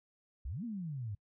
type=exponential two-way sweep; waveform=sine; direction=up then down; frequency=52.4 to 246.9 to 96.6 Hz; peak=-37 dBFS; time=0.45-1.15 s; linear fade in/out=5 ms; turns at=0.64 s; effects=noise-tail reverb RT60 0.1 s tail -26 dB re dry